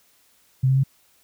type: tone with pitch steps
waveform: sine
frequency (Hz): 130.81 / 133.1 / 135.42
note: C3 / C3 / C#3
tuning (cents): 0 / +30 / -40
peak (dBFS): -15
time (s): 0.63-0.837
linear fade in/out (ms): 10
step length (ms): 69
effects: white hiss -60 dBFS RMS until 1.23 s